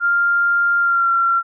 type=tone with pitch glide; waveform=sine; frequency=1396.9 to 1366.6 Hz; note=F6 to F6; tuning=0 to -38 cents; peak=-13 dBFS; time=0-1.43 s; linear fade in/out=50 ms; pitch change=-38 cents; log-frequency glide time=0.79-1.11 s; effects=none